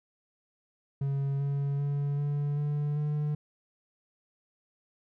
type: tone with pitch steps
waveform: triangle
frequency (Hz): 138.59 / 140.61 / 142.65 / 144.73 / 146.83 / 148.97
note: C#3 / C#3 / C#3 / D3 / D3 / D3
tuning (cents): 0 / +25 / +50 / -25 / 0 / +25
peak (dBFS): -25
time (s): 1.01-3.35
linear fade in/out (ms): 5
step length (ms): 390
effects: none

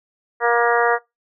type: harmonic tone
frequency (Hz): 236.6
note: A#3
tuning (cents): +26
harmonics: 2 / 3 / 4 / 5 / 6 / 7 / 8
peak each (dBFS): -19 / -21 / -22 / -23 / -24 / -24 / -25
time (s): 0.4-0.99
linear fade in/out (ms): 50
effects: noise-tail reverb RT60 0.2 s tail -22 dB re dry

